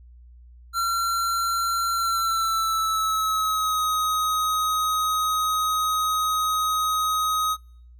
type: tone with pitch glide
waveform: square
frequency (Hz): 1365 to 1259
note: F6 to D#6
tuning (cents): -40 to +20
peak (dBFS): -22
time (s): 0.73-7.57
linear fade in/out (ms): 50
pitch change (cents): -140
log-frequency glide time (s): 1.93-3.83
effects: noise-tail reverb RT60 0.6 s tail -25 dB re dry + added 60 Hz sine -45 dBFS peak until 7.99 s